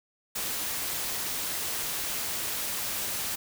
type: noise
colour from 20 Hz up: white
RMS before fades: -32 dBFS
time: 0.35-3.36 s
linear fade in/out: 10 ms
effects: none